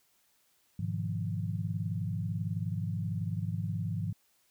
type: chord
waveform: sine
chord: F half-diminished seventh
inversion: first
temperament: equal with one note detuned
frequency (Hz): 103.83 / 123.47 / 156.1 / 174.61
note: Ab2 / Cb3 / Eb3 / F3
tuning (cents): 0 / 0 / +6 / 0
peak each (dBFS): -34 / -40 / -37 / -37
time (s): 0.79-4.13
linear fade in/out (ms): 5
effects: white hiss -70 dBFS RMS until 4.5 s